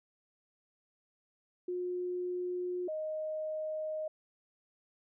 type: tone pair in turn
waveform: sine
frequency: 359.2 / 622.1 Hz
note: F4 / D#5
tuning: +49 / 0 cents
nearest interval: minor seventh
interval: 951 cents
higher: second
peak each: -33 / -34 dBFS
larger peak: first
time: 1.68-2.88 / 2.88-4.08 s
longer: neither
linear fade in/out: 5 ms
effects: none